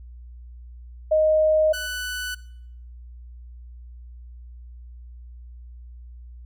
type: tone pair in turn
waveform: sine / sawtooth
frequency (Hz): 622.3 / 1491.2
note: D#5 / F#6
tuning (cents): 0 / +13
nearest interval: octave + minor third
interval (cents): 1513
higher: second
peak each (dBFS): -15 / -24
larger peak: first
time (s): 1.11-1.73 / 1.73-2.35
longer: neither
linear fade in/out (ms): 10
effects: noise-tail reverb RT60 0.7 s tail -20 dB re dry + added 60 Hz sine -39 dBFS peak until 6.45 s